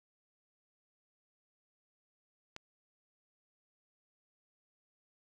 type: click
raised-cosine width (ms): 0.2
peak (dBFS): -26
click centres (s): 2.564
effects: none